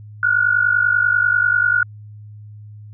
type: tone pair together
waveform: sine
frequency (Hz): 1424.8 / 1475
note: F6 / F#6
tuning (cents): +34 / -6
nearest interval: minor second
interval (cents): 60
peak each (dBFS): -16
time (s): 0.23-1.83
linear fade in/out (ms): 2
effects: added 105 Hz sine -35 dBFS peak until 2.93 s